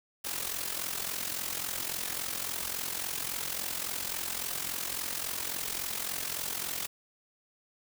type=noise with amplitude modulation; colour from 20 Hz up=white; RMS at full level=-32 dBFS; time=0.24-6.87 s; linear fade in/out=10 ms; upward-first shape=sine; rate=43.6 Hz; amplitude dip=70%; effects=none